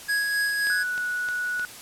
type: tone with tremolo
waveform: square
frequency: 1661.2 Hz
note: G#6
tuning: in tune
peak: -22 dBFS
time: 0.08-0.84 s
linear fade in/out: 20 ms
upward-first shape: sine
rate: 3.8 Hz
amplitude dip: 30%
type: click train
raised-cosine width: 0.2 ms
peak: -19 dBFS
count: 4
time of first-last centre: 0.67-1.596 s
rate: 3.24 Hz
type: tone with pitch glide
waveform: sine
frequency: 1480 to 1469.8 Hz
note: F#6 to F#6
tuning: 0 to -12 cents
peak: -25 dBFS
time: 0.7-1.65 s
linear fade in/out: 0 ms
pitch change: -12 cents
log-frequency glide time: 0.81-1.03 s
effects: white hiss -42 dBFS RMS until 1.81 s + low-pass 12000 Hz 12 dB/octave